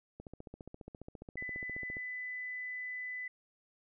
click train, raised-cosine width 2 ms, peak -33 dBFS, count 27, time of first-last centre 0.2-1.969 s, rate 14.7 Hz
sine tone, 2000 Hz, B6, 21 cents sharp, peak -38 dBFS, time 1.37-3.28 s, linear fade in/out 5 ms
effects none

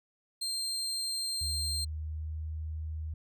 30% pulse tone, 4176 Hz, C8, 4 cents flat, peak -29 dBFS, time 0.41-1.85 s, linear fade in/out 10 ms
sine tone with pitch glide, 77.4 to 78.3 Hz, D#2 to D#2, -9 to +11 cents, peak -34 dBFS, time 1.41-3.14 s, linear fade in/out 5 ms, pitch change +20 cents, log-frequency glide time 1.95-2.47 s
effects none

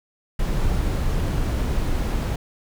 brown noise, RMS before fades -22 dBFS, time 0.39-2.36 s, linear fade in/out 5 ms, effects none

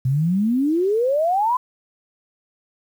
sine exponential sweep, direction up, 124.4 to 1033 Hz, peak -16 dBFS, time 0.05-1.57 s, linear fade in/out 5 ms, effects 8-bit

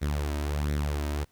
sawtooth tone with flanger, 73.42 Hz, D2, in tune, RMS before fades -29 dBFS, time 0.01-1.25 s, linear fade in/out 20 ms, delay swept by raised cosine 0.51 to 3.21 ms, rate 1.4 Hz, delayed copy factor +0.6, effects pink hiss -67 dBFS RMS until 1.31 s

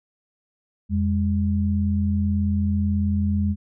sine tone pair together, 85.8 / 204.1 Hz, F2 / G#3, -30 / -30 cents, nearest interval octave + minor third, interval 1500 cents, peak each -21 / -22 dBFS, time 0.89-3.56 s, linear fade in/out 50 ms, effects none

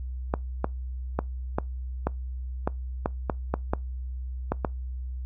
clicks, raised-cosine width 1 ms, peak -10 dBFS, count 12, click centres 0.339 / 0.644 / 1.19 / 1.585 / 2.07 / 2.675 / 3.059 / 3.298 / 3.54 / 3.735 / 4.52 / 4.648 s, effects noise-tail reverb RT60 0.2 s tail -24 dB re dry + added 63 Hz sine -31 dBFS peak until 5.25 s

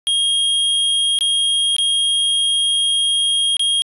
square tone with dropouts, 3251 Hz, G#7, 38 cents flat, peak -15 dBFS, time 0.07-3.82 s, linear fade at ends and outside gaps 0 ms, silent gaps 1.188-1.209 / 1.765-1.784 / 3.568-3.595 s, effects resampled to 32000 Hz

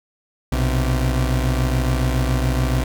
30% pulse tone pair together, 61 / 129.09 Hz, B1 / C3, -21 / -23 cents, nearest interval octave + minor second, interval 1298 cents, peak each -16 / -19 dBFS, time 0.52-2.84 s, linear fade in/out 5 ms, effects none

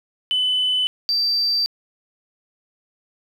sine tone pair in turn, 3010 / 4671 Hz, F#7 / D8, +29 / -10 cents, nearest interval minor sixth, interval 761 cents, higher second, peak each -16 dBFS, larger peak neither, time 0.31-0.87 / 1.09-1.66 s, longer second, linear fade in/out 0 ms, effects tanh soft clip ceiling -13 dBFS + 9-bit

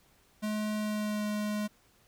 square tone with pitch glide, 212.7 to 209.9 Hz, G#3 to G#3, +42 to +19 cents, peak -31 dBFS, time 0.42-1.68 s, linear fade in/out 20 ms, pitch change -23 cents, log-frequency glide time 0.75-1.25 s, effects pink hiss -65 dBFS RMS until 2.07 s

